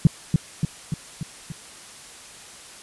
sine tone with echo, 157.2 Hz, D#3, 18 cents sharp, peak -8 dBFS, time 0.05-0.07 s, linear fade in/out 2 ms, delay 290 ms, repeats 5, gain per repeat -4 dB, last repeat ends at 1.52 s, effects white hiss -43 dBFS RMS until 2.82 s + resampled to 24000 Hz

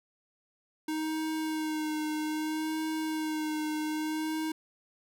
square tone with vibrato, 311.1 Hz, D#4, in tune, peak -31 dBFS, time 0.88-4.52 s, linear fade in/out 5 ms, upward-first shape sine, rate 0.62 Hz, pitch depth 23 cents each way, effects none

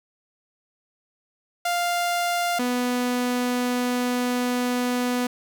sawtooth tone pair in turn, 698.5 / 247 Hz, F5 / B3, 0 / 0 cents, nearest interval octave + tritone, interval 1800 cents, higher first, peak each -18 dBFS, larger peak neither, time 1.65-2.59 / 2.59-5.27 s, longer second, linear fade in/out 5 ms, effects none

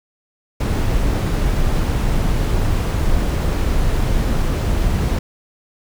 brown noise, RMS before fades -17 dBFS, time 0.6-5.19 s, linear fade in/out 5 ms, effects none

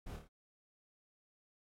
brown noise with echo, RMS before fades -45 dBFS, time 0.06-0.17 s, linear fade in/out 10 ms, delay 27 ms, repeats 4, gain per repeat -4 dB, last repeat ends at 0.278 s, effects AAC 48 kbps

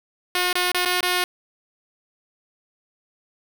5% pulse tone with dropouts, 360.1 Hz, F#4, 47 cents flat, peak -8 dBFS, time 0.35-1.24 s, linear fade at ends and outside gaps 2 ms, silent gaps 0.529-0.553 / 0.718-0.745 / 0.851-0.857 / 1.008-1.028 s, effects 7-bit

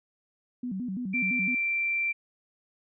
sine tone with vibrato, 216.6 Hz, A3, 27 cents flat, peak -30 dBFS, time 0.63-1.55 s, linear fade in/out 5 ms, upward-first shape square, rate 5.9 Hz, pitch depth 230 cents each way
sine tone, 2352 Hz, D7, 2 cents sharp, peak -25 dBFS, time 1.13-2.13 s, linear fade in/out 20 ms
effects none

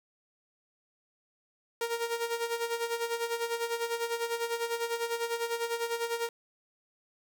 sawtooth tone with tremolo, 466.2 Hz, A#4, in tune, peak -24 dBFS, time 1.81-6.29 s, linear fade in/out 2 ms, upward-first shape sine, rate 10 Hz, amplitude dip 70%, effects 9-bit

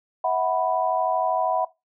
sine chord, E suspended second, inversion none, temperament equal with one note detuned, 647.2 / 740 / 987.8 Hz, E5 / F#5 / B5, -32 / 0 / 0 cents, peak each -25 / -23 / -26 dBFS, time 0.24-1.65 s, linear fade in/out 5 ms, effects noise-tail reverb RT60 0.2 s tail -18 dB re dry

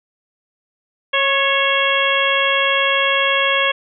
harmonic tone with a mistuned harmonic, 548 Hz, C#5, 20 cents flat, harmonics 1 / 2 / 3 / 4 / 5 / 6, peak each -21 / -21 / -21 / -21 / -21 / -21 dBFS, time 1.13-3.72 s, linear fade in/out 10 ms, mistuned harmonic 3, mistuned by +31 cents, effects none

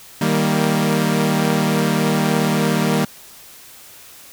sawtooth chord, Eb major, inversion none, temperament equal with one note detuned, 156.56 / 196 / 233.1 Hz, Eb3 / G3 / Bb3, +11 / 0 / 0 cents, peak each -16 dBFS, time 0.21-3.05 s, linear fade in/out 5 ms, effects white hiss -42 dBFS RMS until 4.32 s

